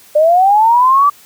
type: linear sweep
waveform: sine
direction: up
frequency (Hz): 587.3 to 1171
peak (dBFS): -6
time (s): 0.15-1.1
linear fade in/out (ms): 10
effects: white hiss -43 dBFS RMS until 1.25 s + high-pass 60 Hz 12 dB/octave